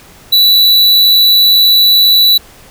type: tone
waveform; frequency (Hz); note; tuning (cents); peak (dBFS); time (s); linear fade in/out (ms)
square; 3951; B7; 0; -5; 0.32-2.38; 10
effects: pink hiss -39 dBFS RMS until 2.7 s